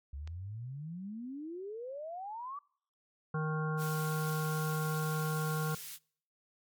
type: exponential sweep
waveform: sine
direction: up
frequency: 67.1 to 1174.7 Hz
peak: -39 dBFS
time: 0.13-2.59 s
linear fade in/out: 5 ms
type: click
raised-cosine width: 0.2 ms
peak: -33 dBFS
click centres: 0.275 s
type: harmonic tone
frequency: 155.56 Hz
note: D#3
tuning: in tune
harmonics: 1 / 3 / 5 / 7 / 9 / 10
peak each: -32 / -40 / -45 / -42 / -42 / -54 dBFS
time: 3.34-5.75 s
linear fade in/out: 5 ms
type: high-pass noise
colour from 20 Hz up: white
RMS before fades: -45 dBFS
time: 3.77-5.99 s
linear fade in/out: 50 ms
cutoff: 2100 Hz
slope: 12 dB/octave
effects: noise-tail reverb RT60 0.6 s tail -26 dB re dry + MP3 96 kbps